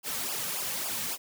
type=noise with flanger; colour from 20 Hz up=white; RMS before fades=-33 dBFS; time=0.03-1.18 s; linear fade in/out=50 ms; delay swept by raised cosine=0.49 to 2.99 ms; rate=3.6 Hz; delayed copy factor=-1; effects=none